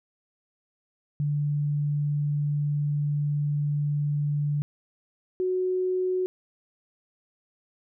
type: tone pair in turn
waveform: sine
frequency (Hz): 146.4 / 368.9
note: D3 / F#4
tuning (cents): -5 / -5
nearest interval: octave + major third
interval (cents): 1600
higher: second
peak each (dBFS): -23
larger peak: neither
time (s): 1.2-4.62 / 5.4-6.26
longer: first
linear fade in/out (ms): 0
effects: none